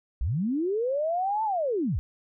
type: linear two-way sweep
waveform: sine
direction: up then down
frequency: 47.74 to 896 to 47.74 Hz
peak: -24 dBFS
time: 0.21-1.99 s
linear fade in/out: 0 ms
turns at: 1.44 s
effects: none